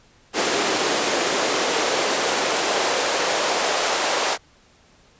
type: noise with high-pass filter sweep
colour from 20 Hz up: pink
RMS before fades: -21 dBFS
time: 0.33-4.38 s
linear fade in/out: 50 ms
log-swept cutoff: 370 to 590 Hz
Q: 1.5
effects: pink hiss -55 dBFS RMS until 5.19 s + resampled to 16000 Hz